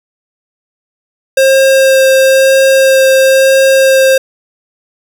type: tone with vibrato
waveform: square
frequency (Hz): 533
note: C5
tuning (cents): +32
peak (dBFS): -5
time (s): 1.37-4.18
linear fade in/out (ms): 5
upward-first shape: sine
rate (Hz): 1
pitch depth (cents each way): 9
effects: none